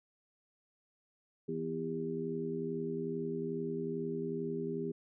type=harmonic tone with a mistuned harmonic; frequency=82.41 Hz; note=E2; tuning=in tune; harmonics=2 / 3 / 4 / 5; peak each=-41 / -40 / -44 / -37 dBFS; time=1.48-4.92 s; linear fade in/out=10 ms; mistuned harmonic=5; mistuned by=-48 cents; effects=none